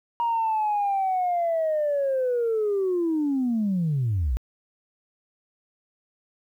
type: linear sweep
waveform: sine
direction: down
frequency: 947 to 52.2 Hz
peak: -20 dBFS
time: 0.2-4.37 s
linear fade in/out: 0 ms
effects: tanh soft clip ceiling -18 dBFS + 10-bit